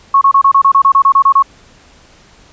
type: tone bursts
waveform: sine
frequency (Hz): 1100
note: C#6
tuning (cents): -14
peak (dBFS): -4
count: 13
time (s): 0.14-1.425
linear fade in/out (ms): 5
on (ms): 73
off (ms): 28
effects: pink hiss -44 dBFS RMS until 2.52 s + resampled to 16000 Hz